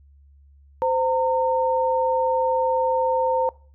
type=tone pair together; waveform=sine; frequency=516.8 / 914 Hz; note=C5 / A#5; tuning=-21 / -34 cents; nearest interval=minor seventh; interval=987 cents; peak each=-21 dBFS; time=0.82-3.49 s; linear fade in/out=0 ms; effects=noise-tail reverb RT60 0.4 s tail -22 dB re dry + added 70 Hz sine -49 dBFS peak until 3.74 s